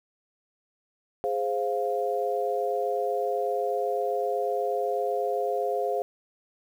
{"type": "chord", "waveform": "sine", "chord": "F minor", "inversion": "first", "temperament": "equal", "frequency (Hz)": [415.3, 523.3, 698.5], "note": ["Ab4", "C5", "F5"], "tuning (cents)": [0, 0, 0], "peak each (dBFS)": -29, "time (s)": [1.24, 6.02], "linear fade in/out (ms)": 0, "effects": ["9-bit"]}